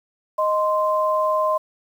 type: tone pair together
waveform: sine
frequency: 622.3 / 1041.8 Hz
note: D#5 / C6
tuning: 0 / -8 cents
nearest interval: major sixth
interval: 892 cents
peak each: -20 dBFS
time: 0.38-1.58 s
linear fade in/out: 10 ms
effects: 8-bit